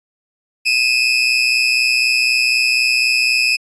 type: tone pair together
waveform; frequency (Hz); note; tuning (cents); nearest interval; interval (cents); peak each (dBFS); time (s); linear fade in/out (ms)
30% pulse; 2489 / 2613; D#7 / E7; 0 / -16; minor second; 84; -13; 0.65-3.57; 20
effects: resampled to 22050 Hz